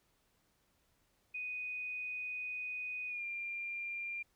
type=tone with pitch glide; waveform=sine; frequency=2489 to 2389 Hz; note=D#7 to D7; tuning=0 to +29 cents; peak=-38 dBFS; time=1.34-4.23 s; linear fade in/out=10 ms; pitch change=-71 cents; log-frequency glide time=3.07-3.24 s; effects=pink hiss -75 dBFS RMS until 4.35 s